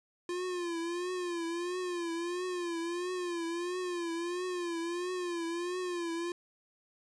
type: tone with vibrato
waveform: square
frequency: 349.2 Hz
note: F4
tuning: in tune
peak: -34 dBFS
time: 0.29-6.32 s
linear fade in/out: 2 ms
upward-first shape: triangle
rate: 1.5 Hz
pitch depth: 96 cents each way
effects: resampled to 22050 Hz